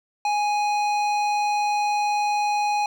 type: tone with hard clipping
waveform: sine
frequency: 830.6 Hz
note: G#5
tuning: in tune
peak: -22 dBFS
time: 0.25-2.86 s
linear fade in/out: 2 ms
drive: 13 dB
effects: none